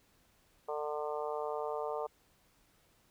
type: harmonic tone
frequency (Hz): 149.9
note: D3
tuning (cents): +36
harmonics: 3 / 4 / 5 / 6 / 7 / 8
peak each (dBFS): -38 / -40 / -42 / -44 / -45 / -46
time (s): 0.68-2.07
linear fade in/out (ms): 10
effects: pink hiss -69 dBFS RMS until 3.1 s